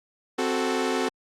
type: chord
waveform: sawtooth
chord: F# diminished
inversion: second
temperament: equal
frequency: 261.6 / 370 / 440 Hz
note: C4 / F#4 / A4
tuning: 0 / 0 / 0 cents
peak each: -24 dBFS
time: 0.38-1.09 s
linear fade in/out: 10 ms
effects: low-pass 8000 Hz 12 dB/octave + Opus 48 kbps